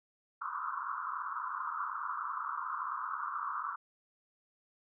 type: band-pass noise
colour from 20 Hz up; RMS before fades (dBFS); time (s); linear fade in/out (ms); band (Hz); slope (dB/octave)
white; -38; 0.41-3.76; 10; 990 to 1400; 96
effects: none